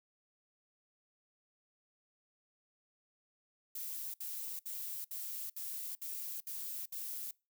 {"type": "noise bursts", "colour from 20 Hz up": "violet", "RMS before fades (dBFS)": -42, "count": 8, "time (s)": [3.75, 7.311], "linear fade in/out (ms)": 5, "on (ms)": 390, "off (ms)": 63, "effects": ["noise-tail reverb RT60 0.3 s tail -25 dB re dry"]}